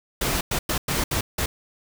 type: noise bursts at uneven times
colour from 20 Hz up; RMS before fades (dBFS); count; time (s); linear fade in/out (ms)
pink; -24; 6; 0.21-0.41 / 0.51-0.59 / 0.69-0.78 / 0.88-1.04 / 1.11-1.21 / 1.38-1.46; 5
effects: none